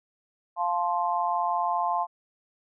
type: chord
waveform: sine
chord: F major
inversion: none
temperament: just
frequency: 698.5 / 873.1 / 1047.7 Hz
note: F5 / A5 / C6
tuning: 0 / -14 / +2 cents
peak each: -28 dBFS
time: 0.56-2.07 s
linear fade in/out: 50 ms
effects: none